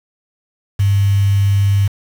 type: tone with quantisation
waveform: sine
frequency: 99.6 Hz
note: G2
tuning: 28 cents sharp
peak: -10 dBFS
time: 0.79-1.88 s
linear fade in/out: 10 ms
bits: 5
effects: none